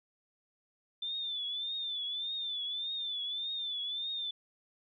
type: tone with vibrato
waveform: sine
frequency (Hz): 3536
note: A7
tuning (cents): +8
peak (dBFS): -34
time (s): 1.02-4.31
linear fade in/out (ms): 5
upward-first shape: triangle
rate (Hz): 1.7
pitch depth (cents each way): 98
effects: none